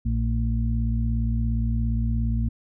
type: harmonic tone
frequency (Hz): 57.2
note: A#1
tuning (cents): -32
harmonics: 1 / 2 / 4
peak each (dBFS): -23 / -26 / -29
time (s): 0.05-2.49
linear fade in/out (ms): 10
effects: none